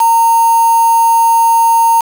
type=tone with quantisation; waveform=sine; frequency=920 Hz; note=A#5; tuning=23 cents flat; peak=-6 dBFS; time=0-2.01 s; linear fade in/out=5 ms; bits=3; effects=none